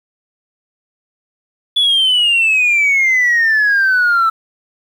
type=exponential sweep; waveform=sine; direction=down; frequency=3449 to 1316 Hz; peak=-8 dBFS; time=1.76-4.3 s; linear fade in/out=10 ms; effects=tanh soft clip ceiling -7 dBFS + 7-bit